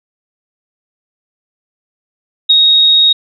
sine tone with ADSR envelope, 3757 Hz, A#7, 13 cents sharp, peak -3 dBFS, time 2.49-3.13 s, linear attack 12 ms, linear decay 34 ms, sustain -2 dB, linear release 8 ms, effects none

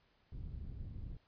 pink low-pass noise, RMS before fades -45 dBFS, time 0.32-1.17 s, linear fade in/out 2 ms, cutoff 120 Hz, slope 12 dB/octave, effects pink hiss -73 dBFS RMS until 1.27 s + resampled to 11025 Hz

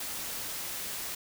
white noise, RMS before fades -37 dBFS, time 0-1.15 s, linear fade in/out 5 ms, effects none

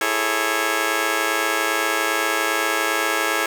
10% pulse chord, A major seventh, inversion second, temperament just, 330 / 412.5 / 440 / 550 Hz, E4 / G#4 / A4 / C#5, +2 / -12 / 0 / -14 cents, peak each -18 dBFS, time 0.01-3.46 s, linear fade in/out 2 ms, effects none

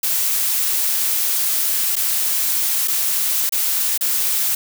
blue noise with dropouts, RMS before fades -19 dBFS, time 0.03-4.55 s, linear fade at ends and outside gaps 5 ms, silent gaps 1.956-1.964 / 2.876-2.88 / 3.494-3.522 / 3.977-4.009 s, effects none

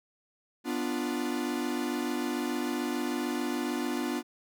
45% pulse chord, B diminished, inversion none, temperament equal, 246.9 / 293.7 / 349.2 Hz, B3 / D4 / F4, 0 / 0 / 0 cents, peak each -33 / -34 / -35 dBFS, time 0.64-4.23 s, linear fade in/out 50 ms, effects none

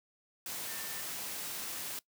sine tone in noise, 1791 Hz, A6, 30 cents sharp, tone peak -49 dBFS, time 0.67-1.01 s, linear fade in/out 2 ms, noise white, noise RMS -40 dBFS, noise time 0.46-1.99 s, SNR -12 dB, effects noise-tail reverb RT60 0.1 s tail -20 dB re dry + high-pass 100 Hz 12 dB/octave

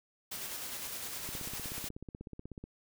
white noise with tremolo, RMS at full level -40 dBFS, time 0.31-1.89 s, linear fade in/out 10 ms, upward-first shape square, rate 9.8 Hz, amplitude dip 25%
click train, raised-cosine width 3 ms, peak -31 dBFS, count 23, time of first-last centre 1.29-2.64 s, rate 16.3 Hz
effects none

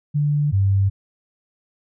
sine tone pair in turn, 146.83 / 98 Hz, D3 / G2, 0 / 0 cents, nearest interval perfect fifth, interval 700 cents, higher first, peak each -16 / -14 dBFS, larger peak second, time 0.14-0.52 / 0.52-0.9 s, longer neither, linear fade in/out 20 ms, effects none

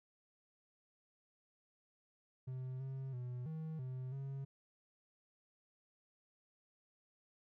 triangle tone with pitch steps, 128.9 / 133.6 / 123.9 / 158.7 / 128.5 / 136.5 Hz, C3 / C3 / B2 / D#3 / C3 / C#3, -26 / +36 / +6 / +35 / -31 / -26 cents, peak -39 dBFS, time 2.47-4.45 s, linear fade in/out 10 ms, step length 330 ms, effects none

